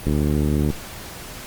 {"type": "click train", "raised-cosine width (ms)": 3, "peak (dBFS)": -8, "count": 48, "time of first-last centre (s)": [0.07, 0.703], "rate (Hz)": 74.3, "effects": ["pink hiss -36 dBFS RMS until 1.46 s", "Opus 32 kbps"]}